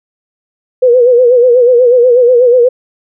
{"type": "tone with vibrato", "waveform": "sine", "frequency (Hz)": 491, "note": "B4", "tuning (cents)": -10, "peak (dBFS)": -3, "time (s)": [0.82, 2.69], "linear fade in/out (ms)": 10, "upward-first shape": "sine", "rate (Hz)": 8.2, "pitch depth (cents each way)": 77, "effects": []}